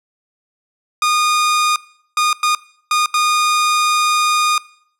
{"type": "tone bursts at uneven times", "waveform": "sawtooth", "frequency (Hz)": 1225, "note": "D#6", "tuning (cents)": -27, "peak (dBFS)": -9, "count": 5, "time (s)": [[1.02, 1.76], [2.17, 2.33], [2.43, 2.55], [2.91, 3.06], [3.14, 4.58]], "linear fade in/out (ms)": 2, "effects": ["noise-tail reverb RT60 0.6 s tail -21 dB re dry", "low-pass 10000 Hz 12 dB/octave"]}